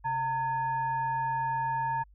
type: tone with frequency modulation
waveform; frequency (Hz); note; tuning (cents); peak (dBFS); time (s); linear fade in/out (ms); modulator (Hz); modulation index
sine; 912; A#5; -38; -27; 0.04-2.04; 20; 778; 0.52
effects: added 50 Hz sine -54 dBFS peak until 2.14 s